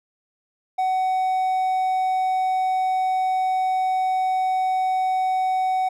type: tone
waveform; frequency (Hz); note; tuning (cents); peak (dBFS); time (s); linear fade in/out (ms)
triangle; 750; F#5; +23; -17; 0.78-5.89; 10
effects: none